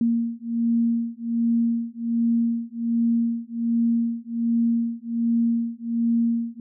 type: beating tone pair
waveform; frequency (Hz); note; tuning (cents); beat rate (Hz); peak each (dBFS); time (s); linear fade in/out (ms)
sine; 231.8 / 233.1; A#3 / A#3; -10 / 0; 1.3; -23; 0.01-6.6; 2
effects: none